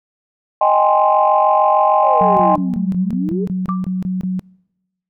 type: chord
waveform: sine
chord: Ab major seventh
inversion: second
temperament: equal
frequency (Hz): 622.3 / 784 / 830.6 / 1046.5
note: Eb5 / G5 / Ab5 / C6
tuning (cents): 0 / 0 / 0 / 0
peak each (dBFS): -15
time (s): 0.61-2.56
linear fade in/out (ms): 5
type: exponential two-way sweep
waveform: sine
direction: down then up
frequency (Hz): 590 to 175.8 to 439.1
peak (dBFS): -20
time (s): 2.02-3.46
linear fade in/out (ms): 20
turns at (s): 2.98
type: tone bursts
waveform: sine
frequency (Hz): 185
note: F#3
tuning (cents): 0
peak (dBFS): -17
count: 12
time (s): 2.21-4.394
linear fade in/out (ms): 0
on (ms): 160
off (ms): 24
type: tone with exponential decay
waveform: sine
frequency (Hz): 1174.7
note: D6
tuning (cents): 0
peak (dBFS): -17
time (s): 3.69-3.89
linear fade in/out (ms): 0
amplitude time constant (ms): 43
effects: noise-tail reverb RT60 1.0 s tail -26 dB re dry + tanh soft clip ceiling -1 dBFS